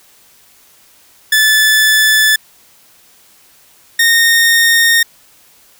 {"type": "tone pair in turn", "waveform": "sawtooth", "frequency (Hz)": [1741, 1844.5], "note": ["A6", "A#6"], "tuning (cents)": [-19, -19], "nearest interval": "minor second", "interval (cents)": 100, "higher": "second", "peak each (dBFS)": -4, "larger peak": "neither", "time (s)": [[1.32, 2.36], [3.99, 5.03]], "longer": "neither", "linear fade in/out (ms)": 5, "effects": ["white hiss -47 dBFS RMS until 5.79 s"]}